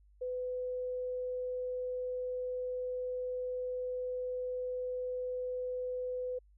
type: tone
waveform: sine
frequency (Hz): 502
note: B4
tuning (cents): +28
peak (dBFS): -34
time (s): 0.21-6.39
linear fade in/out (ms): 10
effects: added 50 Hz sine -60 dBFS peak until 6.57 s